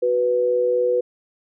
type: tone pair together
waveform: sine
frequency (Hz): 370 / 493.9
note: F#4 / B4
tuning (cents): 0 / 0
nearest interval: perfect fourth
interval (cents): 500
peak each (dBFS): -24 / -17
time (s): 0.02-1.01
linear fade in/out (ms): 10
effects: none